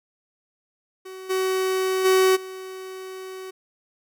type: tone with level steps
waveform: 45% pulse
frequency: 376.6 Hz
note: F#4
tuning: 31 cents sharp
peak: -36 / -21 / -15 / -34 dBFS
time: 1.05-3.51 s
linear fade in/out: 10 ms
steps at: 1.29 / 2.04 / 2.35 s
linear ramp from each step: 20 ms
effects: none